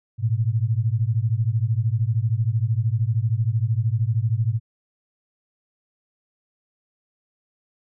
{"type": "beating tone pair", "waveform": "sine", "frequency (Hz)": [107, 120], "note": ["A2", "B2"], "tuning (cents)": [-48, -49], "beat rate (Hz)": 13, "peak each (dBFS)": [-21, -22], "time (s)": [0.18, 4.6], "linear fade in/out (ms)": 50, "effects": []}